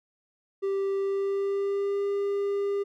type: tone with pitch glide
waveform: triangle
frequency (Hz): 392 to 401.2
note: G4 to G4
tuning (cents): 0 to +40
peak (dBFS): -23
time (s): 0.62-2.84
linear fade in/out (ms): 20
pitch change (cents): +40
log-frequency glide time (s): 0.97-2.05
effects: none